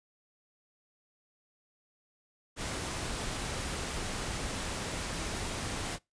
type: noise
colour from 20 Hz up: pink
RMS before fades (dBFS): -36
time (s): 2.56-5.99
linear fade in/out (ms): 50
effects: noise-tail reverb RT60 0.2 s tail -23 dB re dry + resampled to 22050 Hz